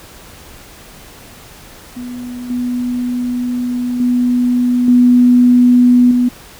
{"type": "tone with level steps", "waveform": "sine", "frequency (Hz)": 246.2, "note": "B3", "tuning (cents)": -5, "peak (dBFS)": [-23, -15, -10, -5, -9], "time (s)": [1.96, 6.29], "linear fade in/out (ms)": 10, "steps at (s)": [2.5, 4, 4.88, 6.11], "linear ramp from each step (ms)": 2, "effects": ["pink hiss -38 dBFS RMS until 6.59 s"]}